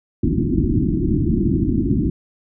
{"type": "low-pass noise", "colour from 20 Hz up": "white", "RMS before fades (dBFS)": -18, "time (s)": [0.23, 2.1], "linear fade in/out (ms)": 5, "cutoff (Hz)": 350, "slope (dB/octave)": 96, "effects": []}